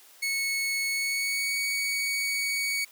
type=tone with pitch glide; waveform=sawtooth; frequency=2202 to 2243 Hz; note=C#7 to C#7; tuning=-12 to +20 cents; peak=-23 dBFS; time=0.22-2.85 s; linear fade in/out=10 ms; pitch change=+32 cents; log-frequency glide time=0.88-1.57 s; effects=white hiss -54 dBFS RMS until 2.91 s + high-pass 400 Hz 12 dB/octave